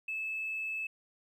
triangle tone with tanh clipping, 2611 Hz, E7, 17 cents flat, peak -33 dBFS, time 0.08-0.87 s, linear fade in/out 5 ms, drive 1 dB, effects none

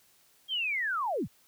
sine linear sweep, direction down, 3261 to 54.4 Hz, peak -28 dBFS, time 0.48-1.28 s, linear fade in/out 50 ms, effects white hiss -64 dBFS RMS until 1.47 s

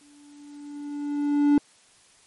triangle tone with exponential growth, 290 Hz, D4, 22 cents flat, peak -12 dBFS, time 0.01-1.58 s, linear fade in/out 2 ms, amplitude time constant 340 ms, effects white hiss -57 dBFS RMS until 2.26 s + MP3 48 kbps

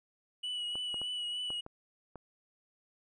triangle tone with vibrato, 2939 Hz, F#7, 12 cents flat, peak -33 dBFS, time 0.43-1.61 s, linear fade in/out 10 ms, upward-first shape triangle, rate 3.3 Hz, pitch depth 30 cents each way
clicks, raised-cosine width 1 ms, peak -31 dBFS, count 6, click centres 0.755 / 0.943 / 1.016 / 1.504 / 1.664 / 2.157 s
effects resampled to 22050 Hz

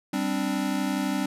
square chord, G suspended fourth, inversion none, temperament equal, 196 / 261.6 / 293.7 Hz, G3 / C4 / D4, 0 / 0 / 0 cents, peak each -30 dBFS, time 0.13-1.26 s, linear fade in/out 5 ms, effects resampled to 32000 Hz

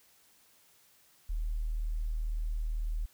sine tone, 39 Hz, D#1, 5 cents sharp, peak -30 dBFS, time 1.29-3.06 s, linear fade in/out 10 ms, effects white hiss -64 dBFS RMS until 3.13 s

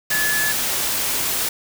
sine tone in noise, 1717 Hz, A6, 43 cents flat, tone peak -20 dBFS, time 0.11-0.52 s, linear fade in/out 5 ms, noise white, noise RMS -22 dBFS, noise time 0.1-1.49 s, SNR -1 dB, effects none

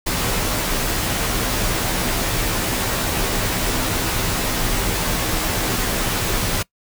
pink noise with comb filter, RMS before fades -21 dBFS, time 0.06-6.63 s, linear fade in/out 10 ms, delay 14 ms, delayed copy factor -0.6, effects noise-tail reverb RT60 0.1 s tail -22 dB re dry

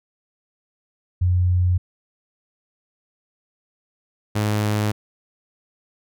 sine / sawtooth tone pair in turn, 90 / 105.51 Hz, F#2 / G#2, -47 / +28 cents, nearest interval minor third, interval 275 cents, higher second, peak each -15 dBFS, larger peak neither, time 1.21-1.78 / 4.35-4.92 s, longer neither, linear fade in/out 10 ms, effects none

